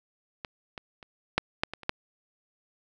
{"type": "clicks", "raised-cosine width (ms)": 0.3, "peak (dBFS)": [-19, -22, -30, -6, -8, -20, -28, -9], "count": 8, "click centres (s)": [0.448, 0.778, 1.028, 1.38, 1.635, 1.736, 1.833, 1.894], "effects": []}